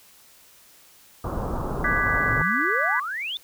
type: low-pass noise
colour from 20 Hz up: pink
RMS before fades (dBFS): -28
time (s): 1.24-2.42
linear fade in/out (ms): 2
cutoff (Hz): 1300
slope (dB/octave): 48
type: chord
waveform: sine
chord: G# half-diminished seventh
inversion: second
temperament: equal with one note detuned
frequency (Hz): 1174.7 / 1503.2 / 1661.2 / 1975.5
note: D6 / F#6 / G#6 / B6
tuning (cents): 0 / +27 / 0 / 0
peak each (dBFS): -26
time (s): 1.84-3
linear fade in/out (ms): 5
type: exponential sweep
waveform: sine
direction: up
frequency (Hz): 102.8 to 3653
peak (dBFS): -27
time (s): 2.29-3.37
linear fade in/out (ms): 0
effects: white hiss -53 dBFS RMS until 3.43 s